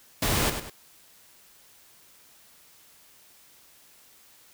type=noise with echo; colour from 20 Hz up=pink; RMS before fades=-25 dBFS; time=0.22-0.5 s; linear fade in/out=5 ms; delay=100 ms; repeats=2; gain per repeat=-8 dB; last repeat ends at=0.7 s; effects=white hiss -56 dBFS RMS until 4.53 s